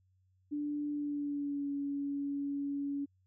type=tone with pitch glide; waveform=sine; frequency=293.4 to 282.4 Hz; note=D4 to C#4; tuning=-2 to +32 cents; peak=-33 dBFS; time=0.51-3.06 s; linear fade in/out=20 ms; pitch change=-66 cents; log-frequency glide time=0.9-1.71 s; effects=added 93 Hz sine -68 dBFS peak until 3.26 s